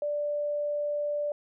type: tone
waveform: sine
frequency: 587.3 Hz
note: D5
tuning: in tune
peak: -27 dBFS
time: 0.02-1.32 s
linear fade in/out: 2 ms
effects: none